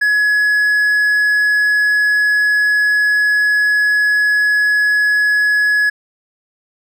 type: tone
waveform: triangle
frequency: 1688 Hz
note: G#6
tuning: 28 cents sharp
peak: -9 dBFS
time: 0.01-5.9 s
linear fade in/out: 10 ms
effects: none